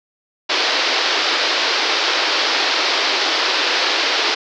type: band-pass noise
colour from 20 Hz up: white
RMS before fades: -18 dBFS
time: 0.49-4.35 s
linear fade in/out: 10 ms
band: 300 to 5100 Hz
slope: 48 dB/octave
effects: none